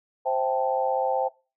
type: chord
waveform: sine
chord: A minor seventh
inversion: first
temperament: equal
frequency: 523.3 / 659.3 / 784 / 880 Hz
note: C5 / E5 / G5 / A5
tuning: 0 / 0 / 0 / 0 cents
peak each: -26 / -30 / -26 / -30 dBFS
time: 0.25-1.29 s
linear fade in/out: 20 ms
effects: noise-tail reverb RT60 0.3 s tail -21 dB re dry